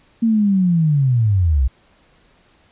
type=linear sweep; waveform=sine; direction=down; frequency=232.1 to 59 Hz; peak=-12 dBFS; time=0.22-1.68 s; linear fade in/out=10 ms; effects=pink hiss -55 dBFS RMS until 2.71 s + resampled to 8000 Hz